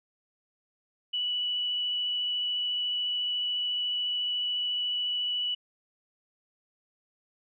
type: tone with vibrato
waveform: sine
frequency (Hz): 2954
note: F#7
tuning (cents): -3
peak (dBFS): -27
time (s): 1.13-5.55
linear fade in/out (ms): 10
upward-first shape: triangle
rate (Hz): 14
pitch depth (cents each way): 10
effects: none